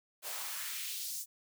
white noise with high-pass filter sweep, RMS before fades -40 dBFS, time 0.22-1.26 s, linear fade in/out 50 ms, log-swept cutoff 510 to 7200 Hz, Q 1.4, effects none

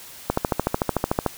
click train, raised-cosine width 1 ms, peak -5 dBFS, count 14, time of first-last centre 0.3-1.263 s, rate 13.5 Hz, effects white hiss -42 dBFS RMS until 1.37 s

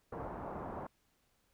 white low-pass noise, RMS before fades -43 dBFS, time 0.12-0.87 s, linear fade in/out 5 ms, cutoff 1000 Hz, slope 24 dB/octave, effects pink hiss -75 dBFS RMS until 1.53 s

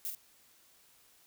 violet noise with echo, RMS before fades -37 dBFS, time 0.05-0.1 s, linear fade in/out 0 ms, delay 49 ms, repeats 1, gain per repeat -6 dB, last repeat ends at 0.149 s, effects white hiss -64 dBFS RMS until 1.26 s

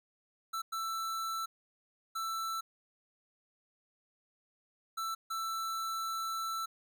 square tone bursts at uneven times, 1329 Hz, E6, 14 cents sharp, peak -35 dBFS, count 5, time 0.53-0.62 / 0.72-1.46 / 2.15-2.61 / 4.97-5.15 / 5.3-6.66 s, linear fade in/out 10 ms, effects none

